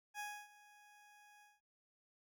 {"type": "tone with ADSR envelope", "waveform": "20% pulse", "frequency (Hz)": 830.6, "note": "G#5", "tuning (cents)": 0, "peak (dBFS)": -37, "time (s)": [0.14, 1.61], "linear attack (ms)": 55, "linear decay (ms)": 280, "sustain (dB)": -20, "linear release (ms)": 190, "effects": []}